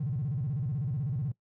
triangle tone with vibrato, 133.1 Hz, C3, 30 cents sharp, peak -25 dBFS, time 0-1.32 s, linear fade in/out 10 ms, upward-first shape square, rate 16 Hz, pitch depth 230 cents each way, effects noise-tail reverb RT60 0.1 s tail -23 dB re dry + tanh soft clip ceiling -26 dBFS

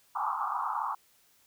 white band-pass noise, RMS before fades -32 dBFS, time 0.15-0.95 s, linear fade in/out 10 ms, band 780 to 1300 Hz, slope 96 dB/octave, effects white hiss -65 dBFS RMS until 1.46 s

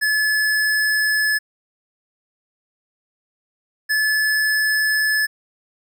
square tone pair in turn, 1719 / 1725.4 Hz, A6 / A6, -41 / -34 cents, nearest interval unison, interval 7 cents, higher second, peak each -17 dBFS, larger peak neither, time 0.01-1.39 / 3.89-5.27 s, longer neither, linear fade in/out 20 ms, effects none

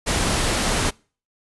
pink noise, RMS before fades -21 dBFS, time 0.06-0.91 s, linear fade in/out 20 ms, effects noise-tail reverb RT60 0.4 s tail -26 dB re dry + resampled to 24000 Hz

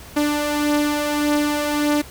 sawtooth beating tone pair, 293.7 / 295.4 Hz, D4 / D4, 0 / +10 cents, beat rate 1.7 Hz, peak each -21 / -15 dBFS, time 0.16-2.02 s, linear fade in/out 10 ms, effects added 66 Hz sine -44 dBFS peak until 2.1 s + pink hiss -41 dBFS RMS until 2.1 s

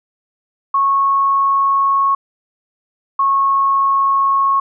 sine tone pair in turn, 1100 / 1096.1 Hz, C#6 / C#6, -14 / -20 cents, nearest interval unison, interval 6 cents, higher first, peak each -11 dBFS, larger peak neither, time 0.74-2.15 / 3.19-4.6 s, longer neither, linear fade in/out 5 ms, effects none

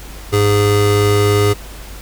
square tone pair together, 102.97 / 411.9 Hz, G#2 / G#4, -14 / -14 cents, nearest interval 2 octaves, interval 2400 cents, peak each -14 dBFS, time 0.32-1.54 s, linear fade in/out 20 ms, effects added 50 Hz sine -32 dBFS peak until 2.01 s + pink hiss -36 dBFS RMS until 2.01 s

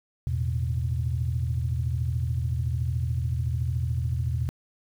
sine chord, E suspended fourth, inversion none, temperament just, 82.41 / 109.88 / 123.61 Hz, E2 / A2 / B2, 0 / -2 / +2 cents, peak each -27 / -32 / -27 dBFS, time 0.27-4.49 s, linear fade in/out 0 ms, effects tanh soft clip ceiling -15 dBFS + 9-bit

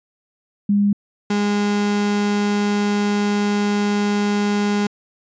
sine / 35% pulse tone pair in turn, 203.2 / 205.4 Hz, G#3 / G#3, -38 / -19 cents, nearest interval unison, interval 19 cents, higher second, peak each -13 / -15 dBFS, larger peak first, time 0.69-0.93 / 1.3-4.87 s, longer second, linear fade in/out 5 ms, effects resampled to 16000 Hz

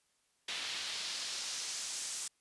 pink noise with band-pass filter sweep, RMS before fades -40 dBFS, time 0.48-2.28 s, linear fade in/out 5 ms, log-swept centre 3300 to 7600 Hz, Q 1.5, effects white hiss -75 dBFS RMS until 2.4 s + resampled to 24000 Hz

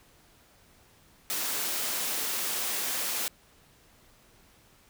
white high-pass noise, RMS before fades -31 dBFS, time 1.3-3.28 s, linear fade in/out 0 ms, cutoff 220 Hz, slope 12 dB/octave, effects pink hiss -60 dBFS RMS until 4.89 s

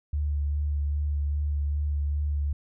sine tone with vibrato, 73 Hz, D2, 10 cents flat, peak -24 dBFS, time 0.13-2.53 s, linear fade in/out 5 ms, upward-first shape sine, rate 2.5 Hz, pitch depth 19 cents each way, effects none

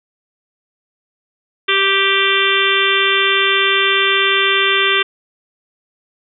harmonic tone, 391.6 Hz, G4, 2 cents flat, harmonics 1 / 3 / 4 / 5 / 6 / 7 / 8 / 9, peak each -20 / -20 / -20 / -20 / -20 / -20 / -20 / -20 dBFS, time 1.68-5.03 s, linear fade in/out 10 ms, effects none

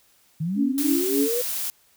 sine linear sweep, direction up, 149.4 to 497.6 Hz, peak -23 dBFS, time 0.4-1.42 s, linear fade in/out 10 ms
sine tone with tremolo, 280 Hz, C#4, 18 cents sharp, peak -18 dBFS, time 0.55-1.29 s, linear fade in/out 50 ms, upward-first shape triangle, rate 3.4 Hz, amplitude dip 100%
blue noise, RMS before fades -28 dBFS, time 0.78-1.7 s, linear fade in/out 0 ms
effects white hiss -60 dBFS RMS until 1.96 s

